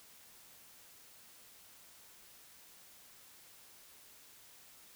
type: silence
effects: white hiss -59 dBFS RMS until 4.95 s